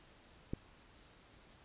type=click; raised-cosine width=3 ms; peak=-24 dBFS; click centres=0.535 s; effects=pink hiss -62 dBFS RMS until 1.64 s + resampled to 8000 Hz